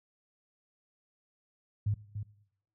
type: tone with echo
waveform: sine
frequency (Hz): 103.83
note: G#2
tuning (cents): 0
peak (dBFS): -26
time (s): 1.86-1.94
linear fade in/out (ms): 5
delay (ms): 290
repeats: 1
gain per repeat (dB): -8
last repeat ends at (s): 2.23
effects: noise-tail reverb RT60 0.7 s tail -19 dB re dry + high-pass 60 Hz 12 dB/octave